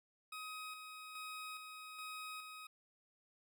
20% pulse tone with tremolo, 1260 Hz, D#6, 21 cents sharp, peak -40 dBFS, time 0.32-2.67 s, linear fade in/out 5 ms, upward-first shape square, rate 1.2 Hz, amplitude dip 40%, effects none

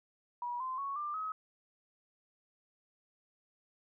sine tone with pitch steps, 966 / 1035.3 / 1109.6 / 1189.3 / 1274.6 Hz, B5 / C6 / C#6 / D6 / D#6, -39 / -19 / +1 / +21 / +41 cents, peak -35 dBFS, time 0.42-1.32 s, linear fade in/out 2 ms, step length 180 ms, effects none

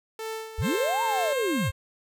sawtooth tone with tremolo, 442.8 Hz, A4, 11 cents sharp, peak -27 dBFS, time 0.19-1.33 s, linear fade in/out 2 ms, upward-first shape sine, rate 2.2 Hz, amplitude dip 65%
sine linear two-way sweep, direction up then down, 42 to 946 to 70.6 Hz, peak -24 dBFS, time 0.58-1.71 s, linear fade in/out 10 ms, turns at 1.03 s
10% pulse tone with pitch glide, 528 to 532.3 Hz, C5 to C5, +16 to +30 cents, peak -21 dBFS, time 0.61-1.72 s, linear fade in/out 50 ms, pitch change +14 cents, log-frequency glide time 0.95-1.45 s
effects none

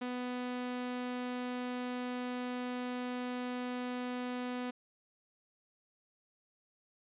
sawtooth tone, 248.3 Hz, B3, 9 cents sharp, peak -32 dBFS, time 0.01-4.71 s, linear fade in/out 10 ms, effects resampled to 8000 Hz

